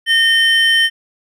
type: tone pair together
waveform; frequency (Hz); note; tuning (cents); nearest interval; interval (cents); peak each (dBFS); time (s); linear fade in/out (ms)
triangle; 1831 / 3086; A#6 / G7; -32 / -28; major sixth; 904; -11; 0.06-0.9; 50
effects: none